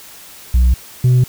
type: tone pair in turn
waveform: sine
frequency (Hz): 61.74 / 125.71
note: B1 / B2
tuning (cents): 0 / +31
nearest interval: octave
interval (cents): 1231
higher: second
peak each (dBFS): -5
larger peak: neither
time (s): 0.54-0.74 / 1.04-1.24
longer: neither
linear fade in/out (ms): 5
effects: tanh soft clip ceiling -7 dBFS + white hiss -38 dBFS RMS until 1.28 s